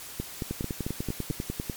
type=two click trains; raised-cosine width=3 ms; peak=-17 / -17 dBFS; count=6 / 13; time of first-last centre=0.2-1.309 / 0.51-1.698 s; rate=4.51 / 10.1 Hz; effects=white hiss -42 dBFS RMS until 1.76 s + MP3 96 kbps